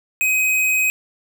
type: tone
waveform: square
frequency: 2522 Hz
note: D#7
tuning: 23 cents sharp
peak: -16 dBFS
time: 0.21-0.9 s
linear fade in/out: 0 ms
effects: none